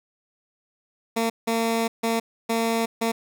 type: tone bursts at uneven times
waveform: 15% pulse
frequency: 228 Hz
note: A#3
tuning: 38 cents flat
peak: -15 dBFS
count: 5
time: 1.16-1.3 / 1.47-1.88 / 2.03-2.2 / 2.49-2.86 / 3.01-3.12 s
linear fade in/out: 10 ms
effects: none